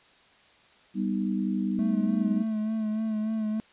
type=chord; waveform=sine; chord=G augmented; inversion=none; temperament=equal; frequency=196 / 246.9 / 311.1 Hz; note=G3 / B3 / D#4; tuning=0 / 0 / 0 cents; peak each=-27 / -31 / -32 dBFS; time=0.94-2.45 s; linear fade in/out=50 ms
type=tone with vibrato; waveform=triangle; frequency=217.7 Hz; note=A3; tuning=18 cents flat; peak=-24 dBFS; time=1.79-3.6 s; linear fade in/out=0 ms; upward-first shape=sine; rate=3.4 Hz; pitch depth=33 cents each way
effects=white hiss -58 dBFS RMS until 3.72 s + resampled to 8000 Hz